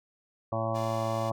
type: harmonic tone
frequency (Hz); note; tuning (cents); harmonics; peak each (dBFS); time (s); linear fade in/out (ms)
112.3; A2; +36; 1 / 2 / 3 / 5 / 6 / 7 / 8 / 9 / 10; -33 / -39 / -40 / -33 / -34 / -39 / -41 / -40 / -38; 0.52-1.32; 5
type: chord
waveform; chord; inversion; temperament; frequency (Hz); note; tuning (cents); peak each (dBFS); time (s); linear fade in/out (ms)
5% pulse; D diminished; second; equal; 415.3 / 587.3 / 698.5; Ab4 / D5 / F5; 0 / 0 / 0; -39 / -36 / -40; 0.74-1.31; 20
effects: none